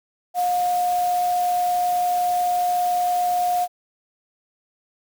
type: tone in noise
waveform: sine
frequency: 715 Hz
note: F5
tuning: 41 cents sharp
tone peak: -18 dBFS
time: 0.34-3.68 s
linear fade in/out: 50 ms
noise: white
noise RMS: -36 dBFS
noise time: 0.34-3.68 s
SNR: +15 dB
effects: none